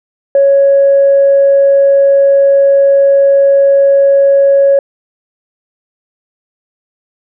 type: tone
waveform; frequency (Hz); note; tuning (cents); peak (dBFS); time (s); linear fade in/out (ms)
sine; 554.4; C#5; 0; -3; 0.35-4.79; 2
effects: tanh soft clip ceiling 0 dBFS